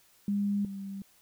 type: tone pair in turn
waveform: sine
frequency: 202.4 / 196.41 Hz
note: G#3 / G3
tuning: -44 / +4 cents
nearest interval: minor second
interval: 52 cents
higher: first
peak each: -26 / -36 dBFS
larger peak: first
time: 0.28-0.65 / 0.65-1.02 s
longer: neither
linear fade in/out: 2 ms
effects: white hiss -63 dBFS RMS until 1.21 s